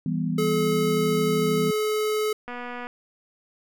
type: chord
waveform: sine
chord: E minor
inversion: none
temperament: just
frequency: 164.81 / 197.78 / 247.2 Hz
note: E3 / G3 / B3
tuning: 0 / +16 / +2 cents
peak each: -26 / -29 / -28 dBFS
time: 0.06-1.71 s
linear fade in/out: 2 ms
type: tone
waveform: square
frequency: 427.9 Hz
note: A4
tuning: 48 cents flat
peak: -23 dBFS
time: 0.38-2.33 s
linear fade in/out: 5 ms
type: click train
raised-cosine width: 0.5 ms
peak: -21 dBFS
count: 96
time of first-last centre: 2.48-2.869 s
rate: 244 Hz
effects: none